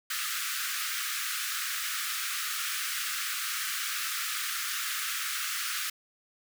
pink high-pass noise, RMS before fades -33 dBFS, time 0.1-5.9 s, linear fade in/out 5 ms, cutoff 1200 Hz, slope 96 dB/octave, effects none

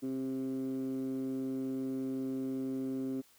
15% pulse tone with band-pass filter, 132.2 Hz, C3, 18 cents sharp, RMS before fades -36 dBFS, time 0.02-3.22 s, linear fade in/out 20 ms, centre 300 Hz, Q 9.4, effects white hiss -64 dBFS RMS until 3.38 s

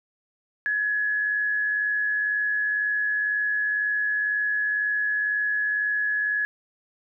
sine tone with amplitude modulation, 1691 Hz, G#6, 31 cents sharp, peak -20 dBFS, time 0.66-6.45 s, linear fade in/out 0 ms, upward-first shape sine, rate 102 Hz, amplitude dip 40%, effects none

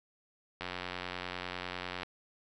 click train, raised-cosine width 0.3 ms, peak -21 dBFS, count 129, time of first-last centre 0.61-2.032 s, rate 90 Hz, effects none

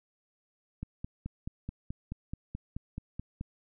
click train, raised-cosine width 5 ms, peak -24 dBFS, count 13, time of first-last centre 0.83-3.411 s, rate 4.65 Hz, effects none

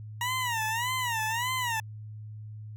20% pulse tone with vibrato, 947 Hz, A#5, 27 cents sharp, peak -23 dBFS, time 0.21-1.8 s, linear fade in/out 2 ms, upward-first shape sine, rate 1.7 Hz, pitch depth 150 cents each way, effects added 107 Hz sine -39 dBFS peak until 2.76 s

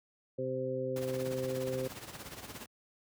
harmonic tone, 130 Hz, C3, 11 cents flat, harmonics 1 / 2 / 3 / 4, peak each -40 / -41 / -38 / -35 dBFS, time 0.38-1.88 s, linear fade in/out 10 ms
pink noise with tremolo, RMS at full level -43 dBFS, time 0.96-2.66 s, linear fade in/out 2 ms, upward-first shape sine, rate 17 Hz, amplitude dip 65%
effects high-pass 80 Hz 12 dB/octave

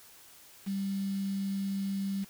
sine tone with quantisation, 196 Hz, G3, in tune, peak -30 dBFS, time 0.66-2.25 s, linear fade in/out 20 ms, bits 8, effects white hiss -55 dBFS RMS until 2.29 s

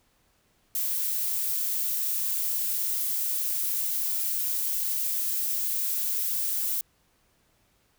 violet noise, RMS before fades -28 dBFS, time 0.75-6.81 s, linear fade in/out 2 ms, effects pink hiss -67 dBFS RMS until 7.98 s

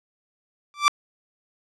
sawtooth tone with exponential growth, 1170 Hz, D6, 7 cents flat, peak -6 dBFS, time 0.74-0.88 s, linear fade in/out 0 ms, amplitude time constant 29 ms, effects low-pass 6000 Hz 12 dB/octave

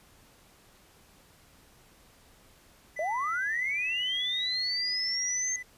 triangle tone, 1996 Hz, B6, 18 cents sharp, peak -35 dBFS, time 2.96-5.63 s, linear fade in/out 10 ms
sine linear sweep, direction up, 587.3 to 6430 Hz, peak -28 dBFS, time 2.99-5.56 s, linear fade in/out 2 ms
effects pink hiss -59 dBFS RMS until 5.77 s + resampled to 32000 Hz

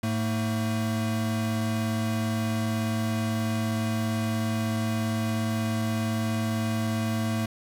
square tone pair together, 107.35 / 224.2 Hz, A2 / A3, -42 / +33 cents, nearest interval octave + minor second, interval 1275 cents, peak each -29 / -28 dBFS, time 0.03-7.46 s, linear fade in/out 5 ms, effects resampled to 32000 Hz + 8-bit

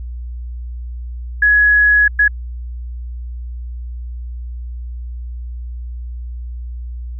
sine tone bursts at uneven times, 1679 Hz, G#6, 18 cents sharp, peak -8 dBFS, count 2, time 1.42-2.08 / 2.19-2.28 s, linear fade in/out 5 ms, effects added 60 Hz sine -24 dBFS peak until 7.19 s

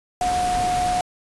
sine tone in noise, 724 Hz, F#5, 38 cents flat, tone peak -19 dBFS, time 0.21-1.01 s, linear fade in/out 2 ms, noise pink, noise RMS -29 dBFS, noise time 0.21-1.01 s, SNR +7 dB, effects resampled to 24000 Hz

